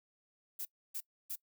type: noise bursts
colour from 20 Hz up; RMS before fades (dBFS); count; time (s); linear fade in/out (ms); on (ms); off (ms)
violet; -40; 3; 0.59-1.359; 10; 63; 290
effects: noise-tail reverb RT60 0.1 s tail -22 dB re dry